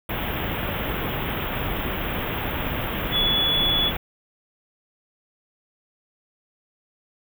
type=band-stop noise; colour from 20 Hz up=pink; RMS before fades=-27 dBFS; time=0.09-3.97 s; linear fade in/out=5 ms; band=3500 to 13000 Hz; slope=96 dB/octave
type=tone; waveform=sine; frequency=3414 Hz; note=G#7; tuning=47 cents sharp; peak=-19 dBFS; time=3.11-3.92 s; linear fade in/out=50 ms
effects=none